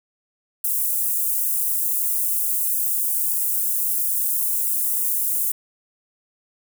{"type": "high-pass noise", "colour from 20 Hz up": "white", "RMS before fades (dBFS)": -22, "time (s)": [0.64, 5.52], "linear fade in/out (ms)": 5, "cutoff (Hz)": 9300, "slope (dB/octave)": 24, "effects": []}